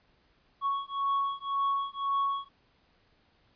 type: beating tone pair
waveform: triangle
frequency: 1108.7 / 1110.6 Hz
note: C#6 / C#6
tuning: 0 / +3 cents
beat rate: 1.9 Hz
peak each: -29 dBFS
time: 0.61-2.49 s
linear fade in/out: 50 ms
effects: pink hiss -67 dBFS RMS until 3.55 s + resampled to 11025 Hz